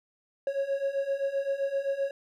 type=beating tone pair; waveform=triangle; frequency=546 / 553.7 Hz; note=C#5 / C#5; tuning=-26 / -2 cents; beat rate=7.7 Hz; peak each=-30 / -27 dBFS; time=0.47-2.11 s; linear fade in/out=2 ms; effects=none

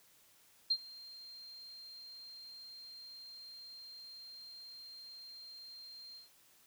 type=tone with ADSR envelope; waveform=sine; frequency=4186 Hz; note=C8; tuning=in tune; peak=-26 dBFS; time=0.7-6.3 s; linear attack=10 ms; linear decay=59 ms; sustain=-23 dB; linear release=140 ms; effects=white hiss -66 dBFS RMS until 6.66 s

